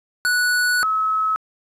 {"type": "tone pair in turn", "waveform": ["square", "sine"], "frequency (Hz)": [1475, 1288.8], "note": ["F#6", "E6"], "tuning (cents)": [-6, -39], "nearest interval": "major second", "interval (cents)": 233, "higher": "first", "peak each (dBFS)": -17, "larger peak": "neither", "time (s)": [[0.25, 0.83], [0.83, 1.36]], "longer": "first", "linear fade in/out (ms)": 0, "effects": ["resampled to 32000 Hz", "9-bit"]}